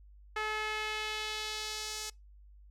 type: tone with band-pass filter sweep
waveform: sawtooth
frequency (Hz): 429.9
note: A4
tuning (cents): -40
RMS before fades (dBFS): -37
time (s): 0.36-2.1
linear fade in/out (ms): 5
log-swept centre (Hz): 1700 to 6400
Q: 1.3
effects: noise-tail reverb RT60 0.2 s tail -25 dB re dry + added 50 Hz sine -53 dBFS peak until 2.7 s